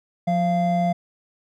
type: tone pair together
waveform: triangle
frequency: 177.25 / 690 Hz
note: F3 / F5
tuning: +26 / -21 cents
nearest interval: 2 octaves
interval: 2353 cents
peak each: -19 dBFS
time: 0.27-0.93 s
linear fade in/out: 10 ms
effects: none